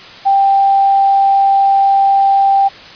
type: tone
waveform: sine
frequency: 787 Hz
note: G5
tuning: 7 cents sharp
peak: -7 dBFS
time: 0.25-2.69 s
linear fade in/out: 20 ms
effects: white hiss -34 dBFS RMS until 2.95 s + resampled to 11025 Hz